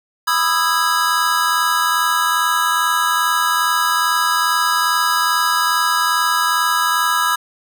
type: chord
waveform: square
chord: E major seventh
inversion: second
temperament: just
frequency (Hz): 988.9 / 1236.1 / 1318.5 / 1648.1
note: B5 / D#6 / E6 / G#6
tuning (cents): +2 / -12 / 0 / -14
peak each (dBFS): -21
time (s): 0.27-7.36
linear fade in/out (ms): 10
effects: none